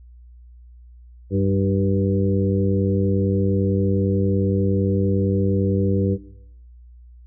harmonic tone with a mistuned harmonic, 97.5 Hz, G2, 9 cents flat, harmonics 1 / 2 / 3 / 4 / 5, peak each -20 / -23 / -25 / -26 / -27 dBFS, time 1.3-6.18 s, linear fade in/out 50 ms, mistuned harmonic 3, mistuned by +38 cents, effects noise-tail reverb RT60 0.8 s tail -18 dB re dry + added 60 Hz sine -42 dBFS peak until 7.26 s

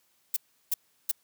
violet noise bursts, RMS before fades -26 dBFS, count 3, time 0.34-1.115 s, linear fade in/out 5 ms, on 25 ms, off 350 ms, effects white hiss -69 dBFS RMS until 1.23 s + high-pass 80 Hz 12 dB/octave

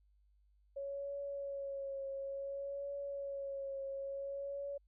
sine tone with vibrato, 554.4 Hz, C#5, in tune, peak -39 dBFS, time 0.76-4.78 s, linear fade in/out 10 ms, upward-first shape triangle, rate 0.57 Hz, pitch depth 31 cents each way, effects added 50 Hz sine -67 dBFS peak until 4.87 s

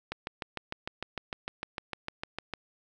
click train, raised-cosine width 0.3 ms, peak -18 dBFS, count 17, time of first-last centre 0.12-2.537 s, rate 6.62 Hz, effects none

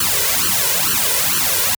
white noise with flanger, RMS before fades -17 dBFS, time 0-1.75 s, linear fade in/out 5 ms, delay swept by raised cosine 0.67 to 2.07 ms, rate 2.2 Hz, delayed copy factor +1, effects high-pass 60 Hz 12 dB/octave

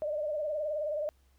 sine tone with vibrato, 603 Hz, D5, 46 cents sharp, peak -30 dBFS, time 0.02-1.09 s, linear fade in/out 0 ms, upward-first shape sine, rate 19 Hz, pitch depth 70 cents each way, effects added 66 Hz sine -63 dBFS peak until 1.38 s + pink hiss -72 dBFS RMS until 1.38 s

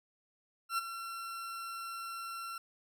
40% pulse tone with ADSR envelope, 1358 Hz, F6, 49 cents flat, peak -28 dBFS, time 0.69-2.58 s, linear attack 91 ms, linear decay 18 ms, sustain -11 dB, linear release 3 ms, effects none

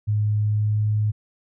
sine tone with pitch glide, 105.5 to 106.36 Hz, G#2 to G#2, +28 to +42 cents, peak -18 dBFS, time 0.07-1.12 s, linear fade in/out 20 ms, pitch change +14 cents, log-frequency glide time 0.41-0.88 s, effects none

